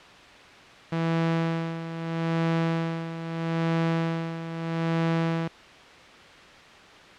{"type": "tone with tremolo", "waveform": "sawtooth", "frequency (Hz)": 164.81, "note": "E3", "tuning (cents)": 0, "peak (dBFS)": -18, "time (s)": [0.92, 5.48], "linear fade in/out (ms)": 5, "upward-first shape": "sine", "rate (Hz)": 0.78, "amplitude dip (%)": 70, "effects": ["white hiss -47 dBFS RMS until 7.18 s", "low-pass 3000 Hz 12 dB/octave"]}